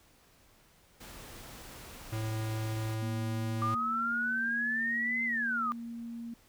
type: noise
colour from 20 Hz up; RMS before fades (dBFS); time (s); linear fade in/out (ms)
pink; -48; 1-2.95; 10
type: tone with pitch glide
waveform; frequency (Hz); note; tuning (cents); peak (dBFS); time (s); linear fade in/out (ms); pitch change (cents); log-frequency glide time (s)
square; 110 to 110.77; A2 to A2; 0 to +12; -33; 2.12-3.75; 10; +12; 2.68-3.53
type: tone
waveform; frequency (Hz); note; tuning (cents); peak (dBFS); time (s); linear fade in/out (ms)
sine; 233.1; A#3; 0; -38; 3.02-6.34; 5
type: exponential two-way sweep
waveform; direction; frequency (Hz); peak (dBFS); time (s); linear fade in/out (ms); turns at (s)
sine; up then down; 1185 to 2086 to 1185; -29; 3.62-5.72; 0; 5.24
effects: pink hiss -63 dBFS RMS until 6.48 s